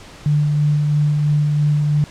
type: tone with tremolo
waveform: sine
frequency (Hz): 148.3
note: D3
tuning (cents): +17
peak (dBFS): -12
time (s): 0.26-2.04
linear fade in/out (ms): 0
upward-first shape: sine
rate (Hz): 3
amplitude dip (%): 25
effects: pink hiss -40 dBFS RMS until 2.1 s + low-pass 7000 Hz 12 dB/octave